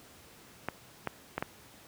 clicks, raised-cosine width 0.5 ms, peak -16 dBFS, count 4, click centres 0.686 / 1.073 / 1.38 / 1.425 s, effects pink hiss -55 dBFS RMS until 1.87 s + high-pass 80 Hz 12 dB/octave

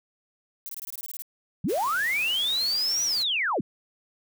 violet noise bursts, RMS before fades -36 dBFS, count 11, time 0.66-1.221 s, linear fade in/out 0 ms, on 31 ms, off 22 ms
sine linear two-way sweep, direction up then down, 126.2 to 5920 to 126.2 Hz, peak -23 dBFS, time 1.64-3.61 s, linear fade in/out 5 ms, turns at 3.04 s
white noise, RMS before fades -39 dBFS, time 1.68-3.24 s, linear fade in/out 20 ms
effects none

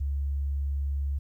sine tone, 70 Hz, C#2, 18 cents sharp, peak -26 dBFS, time 0-1.19 s, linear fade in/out 10 ms, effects 11-bit

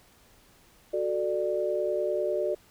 sine chord, D major, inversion first, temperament equal with one note detuned, 370 / 440 / 592.8 Hz, F#4 / A4 / D5, 0 / 0 / +16 cents, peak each -30 / -32 / -28 dBFS, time 0.93-2.55 s, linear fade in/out 10 ms, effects pink hiss -59 dBFS RMS until 2.7 s

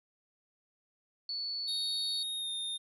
sine tone, 4444 Hz, C#8, 4 cents sharp, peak -34 dBFS, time 1.29-2.23 s, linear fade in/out 2 ms
square tone with pitch glide, 3729 to 3654 Hz, A#7 to A#7, 0 to -35 cents, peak -35 dBFS, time 1.67-2.78 s, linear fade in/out 20 ms, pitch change -35 cents, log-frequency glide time 2.36-2.5 s
effects none

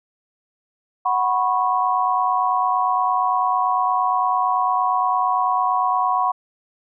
sine chord, F# suspended fourth, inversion none, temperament equal with one note detuned, 740 / 987.8 / 1096.6 Hz, F#5 / B5 / C#6, 0 / 0 / -19 cents, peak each -21 dBFS, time 1.05-6.32 s, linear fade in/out 10 ms, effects none

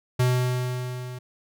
square tone with level ramp, 125.5 Hz, B2, 28 cents sharp, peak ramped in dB -18 to -35 dBFS, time 0.19-1.19 s, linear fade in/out 10 ms, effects none

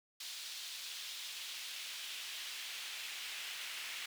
brown noise with high-pass filter sweep, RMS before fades -45 dBFS, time 0.2-4.06 s, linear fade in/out 5 ms, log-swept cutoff 3800 to 2500 Hz, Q 1.6, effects none

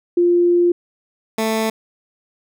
sine / 15% pulse tone pair in turn, 349.2 / 221.1 Hz, F4 / A3, 0 / +9 cents, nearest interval minor sixth, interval 791 cents, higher first, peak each -11 dBFS, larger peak neither, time 0.17-0.72 / 1.38-1.7 s, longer first, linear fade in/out 5 ms, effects none

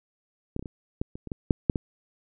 clicks, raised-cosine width 3 ms, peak -17 / -18 / -27 / -23 / -14 / -25 / -24 / -18 / -6 / -6 / -14 dBFS, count 11, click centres 0.564 / 0.594 / 0.626 / 0.658 / 1.015 / 1.155 / 1.273 / 1.318 / 1.508 / 1.698 / 1.758 s, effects none

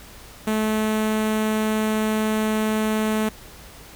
sawtooth tone with notch filter, 216.7 Hz, A3, 26 cents flat, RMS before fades -22 dBFS, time 0.47-3.29 s, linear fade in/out 5 ms, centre 4900 Hz, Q 1.9, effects added 54 Hz sine -48 dBFS peak until 3.95 s + pink hiss -44 dBFS RMS until 3.95 s

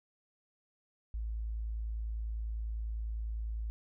sine tone, 55 Hz, A1, in tune, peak -34 dBFS, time 1.14-3.7 s, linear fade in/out 0 ms, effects none

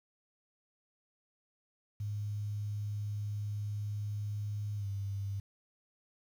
sine tone with pitch glide, 103.83 to 99.2 Hz, G#2 to G2, 0 to +21 cents, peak -34 dBFS, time 2-5.4 s, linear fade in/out 5 ms, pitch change -79 cents, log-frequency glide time 4.76-4.87 s, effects 10-bit

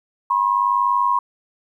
sine tone pair together, 973.6 / 1074 Hz, B5 / C6, -25 / +45 cents, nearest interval major second, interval 170 cents, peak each -18 dBFS, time 0.3-1.19 s, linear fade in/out 5 ms, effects 9-bit

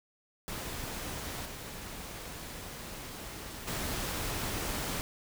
pink noise with level steps, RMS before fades -39 / -43 / -35 dBFS, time 0.48-5.01 s, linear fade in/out 0 ms, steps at 1.45 / 3.67 s, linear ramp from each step 10 ms, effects none

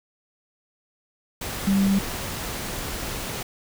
sine tone in noise, 196 Hz, G3, in tune, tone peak -17 dBFS, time 1.67-1.99 s, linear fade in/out 5 ms, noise pink, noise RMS -31 dBFS, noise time 1.41-3.43 s, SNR +11 dB, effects none

